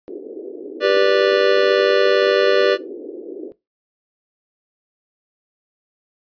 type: band-pass noise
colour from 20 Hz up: white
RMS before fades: -32 dBFS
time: 0.08-3.52 s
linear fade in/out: 0 ms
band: 300 to 450 Hz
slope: 48 dB/octave
type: chord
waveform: square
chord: G major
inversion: none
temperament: just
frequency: 392 / 490 / 588 Hz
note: G4 / B4 / D5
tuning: 0 / -14 / +2 cents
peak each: -18 dBFS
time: 0.8-2.78 s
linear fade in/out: 50 ms
effects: noise-tail reverb RT60 0.2 s tail -17 dB re dry + resampled to 11025 Hz